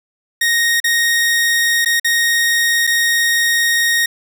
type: tone with dropouts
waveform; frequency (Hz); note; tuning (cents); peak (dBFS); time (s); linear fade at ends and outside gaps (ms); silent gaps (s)
sawtooth; 1864.7; A#6; 0; -9; 0.41-4.06; 5; 0.802-0.841 / 1.848-1.858 / 1.998-2.045 / 2.869-2.873
effects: none